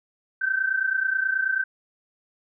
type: tone pair together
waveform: sine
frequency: 1524 / 1553.3 Hz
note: G6 / G6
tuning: -49 / -16 cents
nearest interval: unison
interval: 33 cents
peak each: -26 / -23 dBFS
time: 0.41-1.64 s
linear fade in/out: 10 ms
effects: none